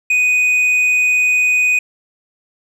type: tone with tanh clipping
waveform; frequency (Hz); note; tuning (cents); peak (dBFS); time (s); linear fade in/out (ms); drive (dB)
sine; 2489; D#7; 0; -12; 0.1-1.79; 5; 5
effects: none